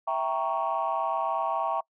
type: chord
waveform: sine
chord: E diminished seventh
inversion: none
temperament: equal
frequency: 659.3 / 784 / 932.3 / 1108.7 Hz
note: E5 / G5 / Bb5 / Db6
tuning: 0 / 0 / 0 / 0 cents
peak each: -30 dBFS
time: 0.07-1.81 s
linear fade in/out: 10 ms
effects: noise-tail reverb RT60 0.1 s tail -25 dB re dry + tanh soft clip ceiling -18 dBFS